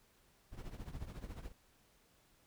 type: noise with tremolo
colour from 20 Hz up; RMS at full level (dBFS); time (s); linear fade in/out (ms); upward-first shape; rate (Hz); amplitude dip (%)
brown; -43; 0.51-1.53; 50; triangle; 14; 85
effects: pink hiss -70 dBFS RMS until 2.46 s